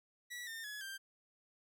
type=tone with pitch steps; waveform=sawtooth; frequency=1944 / 1813.8 / 1692.4 / 1579 Hz; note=B6 / A#6 / G#6 / G6; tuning=-28 / -48 / +32 / +12 cents; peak=-40 dBFS; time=0.3-0.98 s; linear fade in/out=20 ms; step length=170 ms; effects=none